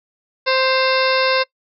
harmonic tone with a mistuned harmonic, 523.3 Hz, C5, in tune, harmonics 1 / 2 / 3 / 4 / 5 / 7 / 8 / 9 / 10, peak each -18 / -21 / -23 / -24 / -25 / -26 / -27 / -28 / -28 dBFS, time 0.46-1.44 s, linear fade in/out 20 ms, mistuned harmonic 5, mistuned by +49 cents, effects noise-tail reverb RT60 0.1 s tail -21 dB re dry

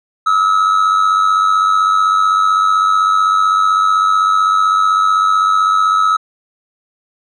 triangle tone with amplitude modulation, 1290 Hz, E6, 38 cents flat, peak -5 dBFS, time 0.26-6.17 s, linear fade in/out 10 ms, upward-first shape sine, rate 95.8 Hz, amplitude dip 60%, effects resampled to 22050 Hz

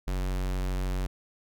square tone, 46.37 Hz, F#1, 5 cents sharp, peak -28 dBFS, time 0.07-1.07 s, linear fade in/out 10 ms, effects none

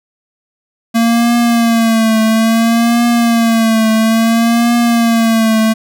square tone with vibrato, 228.6 Hz, A#3, 34 cents flat, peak -9 dBFS, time 0.94-5.74 s, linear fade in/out 20 ms, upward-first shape triangle, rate 0.59 Hz, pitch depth 68 cents each way, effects none

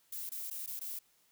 violet noise with dropouts, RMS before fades -41 dBFS, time 0.12-0.99 s, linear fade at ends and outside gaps 5 ms, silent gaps 0.294-0.317 / 0.501-0.509 / 0.663-0.674 / 0.794-0.811 s, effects white hiss -70 dBFS RMS until 1.31 s

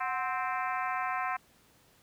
harmonic tone with a mistuned harmonic, 261.4 Hz, C4, 1 cent flat, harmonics 3 / 4 / 5 / 6 / 7 / 8 / 9 / 10, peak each -35 / -34 / -38 / -40 / -41 / -44 / -44 / -48 dBFS, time 0-1.37 s, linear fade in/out 10 ms, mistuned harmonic 3, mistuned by -99 cents, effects pink hiss -63 dBFS RMS until 2.02 s + high-pass 60 Hz 12 dB/octave

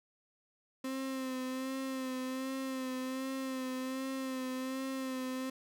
35% pulse tone with vibrato, 261.6 Hz, C4, in tune, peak -34 dBFS, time 0.84-5.5 s, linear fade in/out 5 ms, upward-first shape sine, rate 1.3 Hz, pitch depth 31 cents each way, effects none

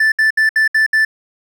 triangle tone bursts, 1760 Hz, A6, in tune, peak -8 dBFS, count 6, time 0-1.05 s, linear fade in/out 5 ms, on 120 ms, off 66 ms, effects none

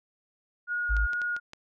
sine tone with vibrato, 1436 Hz, F6, 48 cents sharp, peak -27 dBFS, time 0.67-1.4 s, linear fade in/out 50 ms, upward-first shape sine, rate 2.3 Hz, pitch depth 9 cents each way
sine tone, 53 Hz, G#1, 36 cents sharp, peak -23 dBFS, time 0.89-1.07 s, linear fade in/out 20 ms
clicks, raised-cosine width 0.2 ms, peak -25 dBFS, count 5, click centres 0.967 / 1.133 / 1.217 / 1.365 / 1.534 s
effects none

